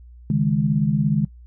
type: chord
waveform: sine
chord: C# suspended second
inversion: none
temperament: equal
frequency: 138.59 / 155.56 / 207.7 Hz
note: C#3 / D#3 / G#3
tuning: 0 / 0 / 0 cents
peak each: -22 / -20 / -21 dBFS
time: 0.3-1.25 s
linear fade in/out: 2 ms
effects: noise-tail reverb RT60 0.1 s tail -20 dB re dry + added 60 Hz sine -41 dBFS peak until 1.46 s